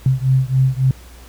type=beating tone pair; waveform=sine; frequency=130 / 133.6 Hz; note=C3 / C3; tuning=-11 / +36 cents; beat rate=3.6 Hz; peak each=-15 / -16 dBFS; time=0.06-0.91 s; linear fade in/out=2 ms; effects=added 60 Hz sine -38 dBFS peak until 1.28 s + pink hiss -45 dBFS RMS until 1.28 s